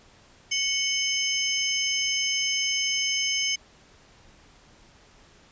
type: tone cluster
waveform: sine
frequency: 2208 / 3041 / 5190 / 6320 Hz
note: C#7 / F#7 / E8 / G8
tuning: -7 / +47 / -28 / +13 cents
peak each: -29 dBFS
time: 0.51-3.56 s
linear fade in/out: 10 ms
effects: pink hiss -55 dBFS RMS until 5.51 s + resampled to 16000 Hz